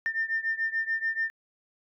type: beating tone pair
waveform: sine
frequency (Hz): 1800 / 1806.9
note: A6 / A6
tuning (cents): +39 / +46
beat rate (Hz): 6.9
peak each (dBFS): -28 / -30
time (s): 0.06-1.3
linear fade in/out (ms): 0
effects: tanh soft clip ceiling -19 dBFS